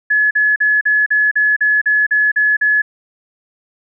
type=tone bursts; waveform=sine; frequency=1704 Hz; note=G#6; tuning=44 cents sharp; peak=-10 dBFS; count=11; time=0.1-2.82 s; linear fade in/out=10 ms; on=210 ms; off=41 ms; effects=none